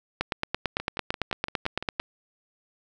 two click trains, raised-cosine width 0.3 ms, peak -17 / -9 dBFS, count 8 / 17, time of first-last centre 0.8-1.997 / 0.21-2 s, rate 5.85 / 8.94 Hz, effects none

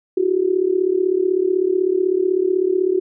sine tone with amplitude modulation, 370.8 Hz, F#4, 4 cents sharp, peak -11 dBFS, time 0.17-3 s, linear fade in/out 5 ms, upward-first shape sine, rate 36 Hz, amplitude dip 85%, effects none

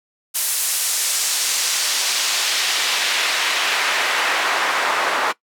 pink noise with band-pass filter sweep, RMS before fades -20 dBFS, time 0.34-5.33 s, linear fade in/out 20 ms, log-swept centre 11000 to 1100 Hz, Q 0.86, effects noise-tail reverb RT60 0.1 s tail -19 dB re dry + high-pass 400 Hz 12 dB/octave

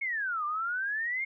sine exponential two-way sweep, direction down then up, 2224 to 1176 to 2168 Hz, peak -29 dBFS, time 0.01-1.25 s, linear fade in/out 10 ms, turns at 0.45 s, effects none

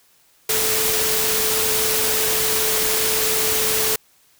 sine tone in noise, 437 Hz, A4, 12 cents flat, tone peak -26 dBFS, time 0.49-3.96 s, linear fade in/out 5 ms, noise white, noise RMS -20 dBFS, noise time 0.49-3.96 s, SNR -9 dB, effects white hiss -57 dBFS RMS until 4.39 s

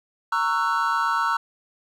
triangle chord, F# dominant seventh, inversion first, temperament just, 925 / 1110 / 1332 / 1480 Hz, A#5 / C#6 / E6 / F#6, -14 / +2 / +18 / 0 cents, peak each -24 / -25 / -22 / -26 dBFS, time 0.32-1.37 s, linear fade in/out 5 ms, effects none

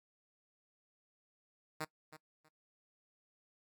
5% pulse tone with echo, 155.56 Hz, D#3, in tune, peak -26 dBFS, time 1.8-1.85 s, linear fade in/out 10 ms, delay 320 ms, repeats 2, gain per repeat -14 dB, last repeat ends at 2.49 s, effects noise-tail reverb RT60 0.1 s tail -22 dB re dry

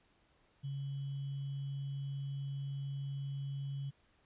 sine tone with sample-and-hold, 138.59 Hz, C#3, in tune, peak -37 dBFS, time 0.63-3.91 s, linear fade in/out 20 ms, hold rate 3150 Hz, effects pink hiss -71 dBFS RMS until 4.25 s + resampled to 8000 Hz

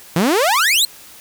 sawtooth exponential sweep, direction up, 155.56 to 4303 Hz, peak -9 dBFS, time 0.16-0.85 s, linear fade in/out 2 ms, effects white hiss -41 dBFS RMS until 1.2 s

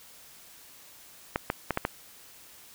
clicks, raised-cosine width 0.5 ms, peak -11 dBFS, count 5, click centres 1.359 / 1.501 / 1.707 / 1.774 / 1.851 s, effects white hiss -52 dBFS RMS until 2.74 s

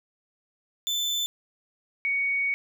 35% pulse / sine tone pair in turn, 3526 / 2235 Hz, A7 / C#7, +3 / +14 cents, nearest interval minor sixth, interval 789 cents, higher first, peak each -23 dBFS, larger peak neither, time 0.87-1.26 / 2.05-2.54 s, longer second, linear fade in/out 0 ms, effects none

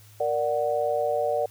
sine chord, Bb augmented, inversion none, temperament equal, 466.2 / 587.3 / 740 Hz, Bb4 / D5 / F#5, 0 / 0 / 0 cents, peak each -28 / -25 / -28 dBFS, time 0.2-1.46 s, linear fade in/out 5 ms, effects added 105 Hz sine -50 dBFS peak until 1.5 s + white hiss -55 dBFS RMS until 1.5 s

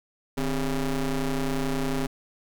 30% pulse ring-modulated tone, 138.59 Hz, C#3, in tune, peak -19 dBFS, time 0.37-2.07 s, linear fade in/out 10 ms, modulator 123 Hz, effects none

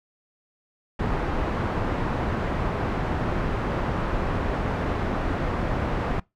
pink low-pass noise, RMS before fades -26 dBFS, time 0.99-6.2 s, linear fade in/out 5 ms, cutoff 1400 Hz, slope 12 dB/octave, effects noise-tail reverb RT60 0.2 s tail -23 dB re dry

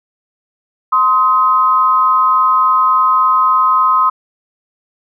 sine tone pair together, 1041.5 / 1265 Hz, C6 / D#6, -8 / +28 cents, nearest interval minor third, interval 336 cents, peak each -11 dBFS, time 0.92-4.1 s, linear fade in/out 10 ms, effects none

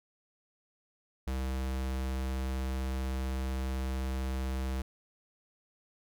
square tone, 65.41 Hz, C2, in tune, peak -32 dBFS, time 1.27-4.82 s, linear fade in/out 5 ms, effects none

